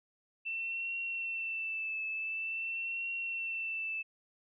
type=tone with vibrato; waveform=sine; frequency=2674 Hz; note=E7; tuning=24 cents sharp; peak=-34 dBFS; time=0.45-4.03 s; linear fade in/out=20 ms; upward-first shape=triangle; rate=0.47 Hz; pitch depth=42 cents each way; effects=none